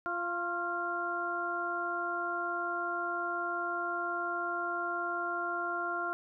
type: harmonic tone with a mistuned harmonic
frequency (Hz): 346.8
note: F4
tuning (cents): -12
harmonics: 1 / 2 / 3 / 4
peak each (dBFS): -40 / -38 / -39 / -34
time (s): 0.06-6.13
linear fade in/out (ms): 0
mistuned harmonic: 3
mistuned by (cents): +46
effects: none